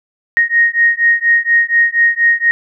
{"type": "beating tone pair", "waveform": "sine", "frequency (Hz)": [1864.7, 1868.9], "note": ["A#6", "A#6"], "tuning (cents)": [0, 4], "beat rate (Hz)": 4.2, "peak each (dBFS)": -12, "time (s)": [0.37, 2.51], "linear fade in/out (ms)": 0, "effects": []}